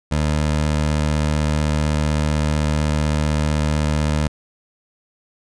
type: tone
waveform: 20% pulse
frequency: 75.8 Hz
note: D#2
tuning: 45 cents flat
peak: -12 dBFS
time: 0.11-4.28 s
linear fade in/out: 10 ms
effects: resampled to 22050 Hz